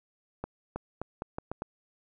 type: accelerating click train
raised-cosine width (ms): 1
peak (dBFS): -20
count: 7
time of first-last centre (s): 0.44-1.621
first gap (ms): 320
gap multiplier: 0.8
effects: none